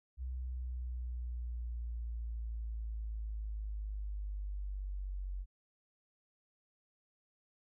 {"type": "linear sweep", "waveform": "sine", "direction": "down", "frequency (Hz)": [63.7, 46.35], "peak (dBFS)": -37, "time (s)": [0.17, 5.46], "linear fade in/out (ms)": 50, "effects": []}